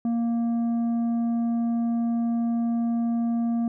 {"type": "tone with tanh clipping", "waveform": "sine", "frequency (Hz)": 233.1, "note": "A#3", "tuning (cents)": 0, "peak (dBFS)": -23, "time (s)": [0.05, 3.68], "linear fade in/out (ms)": 2, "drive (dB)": 6, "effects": []}